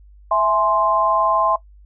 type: chord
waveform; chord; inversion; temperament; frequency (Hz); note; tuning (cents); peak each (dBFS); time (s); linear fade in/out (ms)
sine; E augmented; none; equal with one note detuned; 659.3 / 838.8 / 1046.5; E5 / G#5 / B#5; 0 / +17 / 0; -19 / -22 / -17; 0.31-1.56; 5
effects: noise-tail reverb RT60 0.1 s tail -17 dB re dry + added 50 Hz sine -43 dBFS peak until 1.85 s